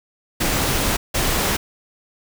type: noise bursts at uneven times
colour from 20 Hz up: pink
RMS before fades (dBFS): -20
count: 2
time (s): 0.4-0.97 / 1.14-1.57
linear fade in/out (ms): 10
effects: none